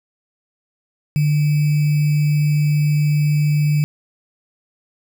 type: tone with sample-and-hold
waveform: sine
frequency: 148.8 Hz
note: D3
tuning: 23 cents sharp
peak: -13 dBFS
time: 1.16-3.84 s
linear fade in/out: 0 ms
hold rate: 2450 Hz
effects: none